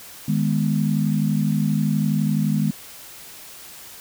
sine chord, G# minor, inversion second, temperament equal, 155.56 / 207.7 / 246.9 Hz, D#3 / G#3 / B3, 0 / 0 / 0 cents, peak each -21 / -21 / -26 dBFS, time 0.28-2.71 s, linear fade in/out 5 ms, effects white hiss -41 dBFS RMS until 4 s

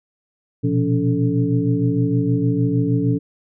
sine tone cluster, 119.6 / 126.1 / 174.1 / 284 / 438.8 Hz, A#2 / B2 / F3 / C#4 / A4, +45 / +36 / -5 / +42 / -5 cents, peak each -21 / -22 / -23 / -20 / -27 dBFS, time 0.63-3.19 s, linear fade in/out 20 ms, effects none

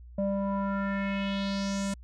square tone with low-pass filter sweep, 197.3 Hz, G3, 11 cents sharp, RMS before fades -30 dBFS, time 0.18-1.94 s, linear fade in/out 5 ms, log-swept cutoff 560 to 8500 Hz, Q 3.1, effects added 60 Hz sine -45 dBFS peak until 2.03 s

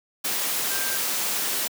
sine tone in noise, 1575 Hz, G6, 8 cents sharp, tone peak -33 dBFS, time 0.7-0.98 s, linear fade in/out 10 ms, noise white, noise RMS -26 dBFS, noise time 0.24-1.68 s, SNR -10 dB, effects high-pass 200 Hz 12 dB/octave

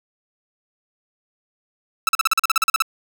sawtooth tone bursts, 1316 Hz, E6, 3 cents flat, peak -10 dBFS, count 13, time 2.07-2.822 s, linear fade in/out 2 ms, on 20 ms, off 41 ms, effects none

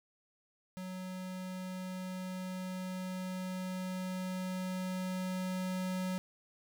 square tone with level ramp, 185 Hz, F#3, in tune, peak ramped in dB -41 to -34 dBFS, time 0.77-6.18 s, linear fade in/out 0 ms, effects none

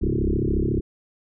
sine tone with frequency modulation, 137.8 Hz, C#3, 10 cents flat, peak -19 dBFS, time 0.01-0.81 s, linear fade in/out 20 ms, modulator 34 Hz, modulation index 7.4, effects none

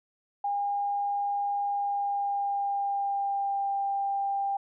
sine tone with pitch glide, 809 to 794.2 Hz, G#5 to G5, -46 to +22 cents, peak -26 dBFS, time 0.44-4.57 s, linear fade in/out 5 ms, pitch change -32 cents, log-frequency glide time 1.64-3.7 s, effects none

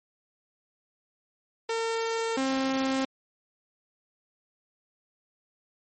sawtooth tone pair in turn, 454.6 / 266.2 Hz, A#4 / C4, -43 / +30 cents, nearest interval major sixth, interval 927 cents, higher first, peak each -23 / -21 dBFS, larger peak second, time 1.69-2.37 / 2.37-3.05 s, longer neither, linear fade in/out 5 ms, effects MP3 32 kbps

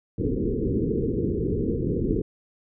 white low-pass noise, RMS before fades -25 dBFS, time 0.18-2.22 s, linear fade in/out 5 ms, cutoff 470 Hz, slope 96 dB/octave, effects none

